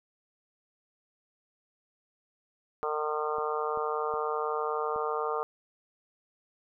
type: harmonic tone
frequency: 152 Hz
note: D#3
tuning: 40 cents flat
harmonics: 3 / 4 / 5 / 6 / 7 / 8 / 9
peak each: -32 / -39 / -37 / -39 / -38 / -34 / -43 dBFS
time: 2.83-5.43 s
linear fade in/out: 0 ms
type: clicks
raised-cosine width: 2 ms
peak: -34 dBFS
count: 4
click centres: 3.384 / 3.774 / 4.139 / 4.961 s
effects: none